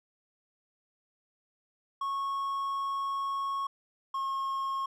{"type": "tone pair in turn", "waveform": "triangle", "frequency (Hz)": [1100, 1081.7], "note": ["C#6", "C#6"], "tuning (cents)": [-14, -43], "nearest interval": "unison", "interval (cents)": 29, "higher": "first", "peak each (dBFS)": -28, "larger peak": "neither", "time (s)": [[2.01, 3.67], [4.14, 4.86]], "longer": "first", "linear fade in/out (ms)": 5, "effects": []}